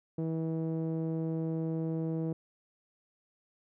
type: tone with low-pass filter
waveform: sawtooth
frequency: 161.7 Hz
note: E3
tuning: 33 cents flat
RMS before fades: -33 dBFS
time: 0.18-2.33 s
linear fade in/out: 5 ms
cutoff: 440 Hz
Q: 1.7
effects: none